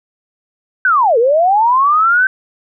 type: linear two-way sweep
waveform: sine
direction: down then up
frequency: 1555 to 440 to 1555 Hz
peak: -8 dBFS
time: 0.85-2.27 s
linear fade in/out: 2 ms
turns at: 1.18 s
effects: none